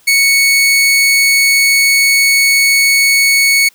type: tone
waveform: sawtooth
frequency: 2217 Hz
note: C#7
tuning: in tune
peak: -4 dBFS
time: 0.07-3.69 s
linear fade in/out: 10 ms
effects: white hiss -49 dBFS RMS until 3.74 s